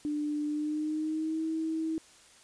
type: tone with pitch glide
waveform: sine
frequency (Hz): 297.2 to 320.4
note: D4 to E4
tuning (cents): +21 to -49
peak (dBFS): -29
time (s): 0.05-1.98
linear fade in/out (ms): 0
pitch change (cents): +130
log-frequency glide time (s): 0.46-1.43
effects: white hiss -57 dBFS RMS until 2.43 s + resampled to 22050 Hz